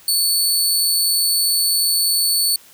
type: tone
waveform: 20% pulse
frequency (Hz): 4457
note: C#8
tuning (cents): +9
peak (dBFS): -9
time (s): 0.08-2.56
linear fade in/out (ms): 2
effects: white hiss -47 dBFS RMS until 2.73 s